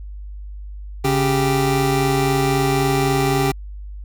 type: tone pair together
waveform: 25% pulse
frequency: 138.59 / 392 Hz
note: C#3 / G4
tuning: 0 / 0 cents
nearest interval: octave + tritone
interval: 1800 cents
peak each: -15 dBFS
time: 1.04-3.52 s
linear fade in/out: 10 ms
effects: added 50 Hz sine -30 dBFS peak until 4.04 s